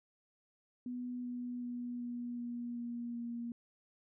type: tone with pitch steps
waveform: sine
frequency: 246.9 / 245.1 / 243.2 / 241.4 / 239.6 / 237.8 / 236 Hz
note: B3 / B3 / B3 / B3 / A#3 / A#3 / A#3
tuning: 0 / -13 / -26 / -39 / +48 / +35 / +22 cents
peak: -38 dBFS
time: 0.86-3.52 s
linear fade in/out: 2 ms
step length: 380 ms
effects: none